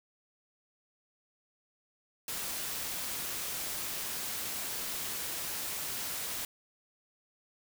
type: noise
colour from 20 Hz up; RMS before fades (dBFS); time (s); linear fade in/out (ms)
white; -37; 2.28-6.45; 2
effects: none